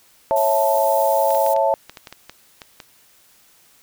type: chord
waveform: sine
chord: A major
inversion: first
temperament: just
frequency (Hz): 550 / 660 / 880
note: C#5 / E5 / A5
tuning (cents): -14 / +2 / 0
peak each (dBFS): -19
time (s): 0.31-1.74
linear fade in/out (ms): 0
type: noise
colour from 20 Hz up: violet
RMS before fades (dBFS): -30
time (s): 0.36-1.54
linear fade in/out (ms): 5
type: clicks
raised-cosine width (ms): 0.2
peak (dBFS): -18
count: 11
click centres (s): 1.306 / 1.349 / 1.464 / 1.564 / 1.896 / 1.972 / 2.072 / 2.126 / 2.296 / 2.618 / 2.802
effects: white hiss -54 dBFS RMS until 3.82 s